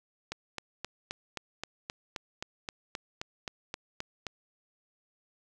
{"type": "click train", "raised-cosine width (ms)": 0.2, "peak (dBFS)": -18, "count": 16, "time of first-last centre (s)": [0.32, 4.267], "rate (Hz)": 3.8, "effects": []}